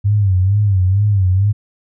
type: tone with vibrato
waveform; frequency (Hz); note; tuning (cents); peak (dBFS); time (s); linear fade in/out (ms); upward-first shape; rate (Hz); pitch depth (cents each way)
sine; 98; G2; 0; -10; 0.04-1.53; 20; sine; 2.2; 120
effects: none